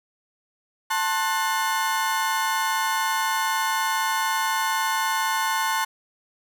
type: chord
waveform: 35% pulse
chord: F# diminished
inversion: first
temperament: just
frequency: 888 / 1065.6 / 1480 Hz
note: A5 / C6 / F#6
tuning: +16 / +31 / 0 cents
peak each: -23 / -25 / -27 dBFS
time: 0.9-5.85 s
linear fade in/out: 10 ms
effects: none